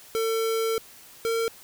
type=tone pair in turn; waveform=square; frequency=450 / 456.3 Hz; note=A4 / A#4; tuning=+39 / -37 cents; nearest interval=unison; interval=24 cents; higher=second; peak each=-24 dBFS; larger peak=neither; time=0.15-0.78 / 1.25-1.48 s; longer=first; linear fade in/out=0 ms; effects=white hiss -49 dBFS RMS until 1.63 s